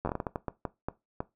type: slowing click train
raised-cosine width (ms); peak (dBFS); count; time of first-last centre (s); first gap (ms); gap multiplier
1; -17; 13; 0.05-1.205; 10; 1.37
effects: noise-tail reverb RT60 0.2 s tail -18 dB re dry